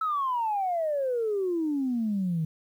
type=exponential sweep; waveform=sine; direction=down; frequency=1318.5 to 154.9 Hz; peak=-24 dBFS; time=0.01-2.45 s; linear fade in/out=5 ms; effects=tanh soft clip ceiling -20 dBFS + 10-bit